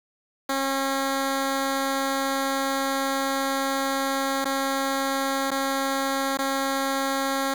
10% pulse tone with dropouts, 271.4 Hz, C#4, 36 cents flat, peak -15 dBFS, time 0.49-7.54 s, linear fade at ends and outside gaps 5 ms, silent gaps 4.445-4.454 / 5.506-5.514 / 6.373-6.388 s, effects 7-bit

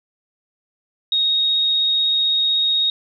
sine tone with vibrato, 3747 Hz, A#7, 8 cents sharp, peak -15 dBFS, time 1.12-2.9 s, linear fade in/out 2 ms, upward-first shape triangle, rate 16 Hz, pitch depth 9 cents each way, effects none

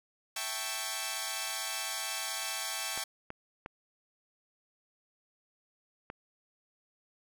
5% pulse chord, A dominant seventh, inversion second, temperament equal, 659.3 / 784 / 880 / 1108.7 Hz, E5 / G5 / A5 / C#6, 0 / 0 / 0 / 0 cents, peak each -30 / -27 / -29 / -27 dBFS, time 0.36-3.04 s, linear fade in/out 5 ms
clicks, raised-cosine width 0.5 ms, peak -25 dBFS, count 4, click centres 2.976 / 3.304 / 3.661 / 6.101 s
effects none

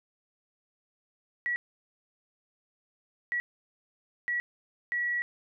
sine tone bursts at uneven times, 1930 Hz, B6, 40 cents flat, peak -27 dBFS, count 4, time 1.46-1.56 / 3.32-3.4 / 4.28-4.4 / 4.92-5.22 s, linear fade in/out 0 ms, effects none

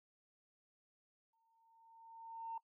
sine tone with exponential growth, 910 Hz, A#5, 42 cents flat, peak -39 dBFS, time 1.33-2.58 s, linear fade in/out 5 ms, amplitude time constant 270 ms, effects noise-tail reverb RT60 0.1 s tail -21 dB re dry + tanh soft clip ceiling -35 dBFS

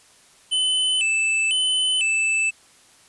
square tone with vibrato, 2825 Hz, F7, 19 cents sharp, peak -19 dBFS, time 0.51-2.51 s, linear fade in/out 20 ms, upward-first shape square, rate 1 Hz, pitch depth 120 cents each way, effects white hiss -53 dBFS RMS until 3.08 s + resampled to 24000 Hz

